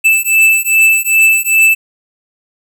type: beating tone pair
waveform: square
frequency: 2637 / 2639.5 Hz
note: E7 / E7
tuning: 0 / +2 cents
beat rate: 2.5 Hz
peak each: -11 / -11 dBFS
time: 0.04-1.75 s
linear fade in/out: 20 ms
effects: none